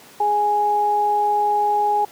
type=tone pair together; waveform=sine; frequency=415.3 / 830.6 Hz; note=G#4 / G#5; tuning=0 / 0 cents; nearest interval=octave; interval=1200 cents; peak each=-25 / -16 dBFS; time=0.2-2.05 s; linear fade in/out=5 ms; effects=pink hiss -45 dBFS RMS until 2.11 s + high-pass 200 Hz 12 dB/octave